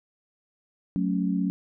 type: chord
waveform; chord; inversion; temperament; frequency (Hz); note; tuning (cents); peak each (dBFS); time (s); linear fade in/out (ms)
sine; F# minor; none; equal; 185 / 220 / 277.2; F#3 / A3 / C#4; 0 / 0 / 0; -25 / -30 / -28; 0.96-1.5; 0
effects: none